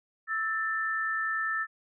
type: tone pair together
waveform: sine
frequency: 1313 / 1775 Hz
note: E6 / A6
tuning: -7 / +15 cents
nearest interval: perfect fourth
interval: 522 cents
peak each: -32 / -29 dBFS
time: 0.27-1.67 s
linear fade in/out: 50 ms
effects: none